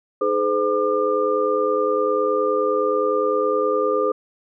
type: tone cluster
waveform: sine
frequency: 311 / 422.3 / 512 / 1201 Hz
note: D#4 / G#4 / C5 / D6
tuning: -1 / +29 / -38 / +38 cents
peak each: -29 / -21 / -21 / -24 dBFS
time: 0.21-4.12 s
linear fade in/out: 5 ms
effects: none